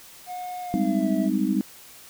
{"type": "tone with pitch glide", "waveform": "triangle", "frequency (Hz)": [724, 652.5], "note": ["F#5", "E5"], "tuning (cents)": [-38, -18], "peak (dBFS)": -29, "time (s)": [0.26, 1.3], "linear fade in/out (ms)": 50, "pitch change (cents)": -180, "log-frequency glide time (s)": [0.62, 1.09]}
{"type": "chord", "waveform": "sine", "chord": "Ab major seventh", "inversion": "third", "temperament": "just", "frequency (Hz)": [194.67, 207.7, 259.6, 311.5], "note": ["G3", "Ab3", "C4", "Eb4"], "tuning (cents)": [-12, 0, -13, 2], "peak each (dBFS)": -26, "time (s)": [0.74, 1.61], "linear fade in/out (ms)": 0}
{"effects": ["white hiss -47 dBFS RMS until 2.09 s"]}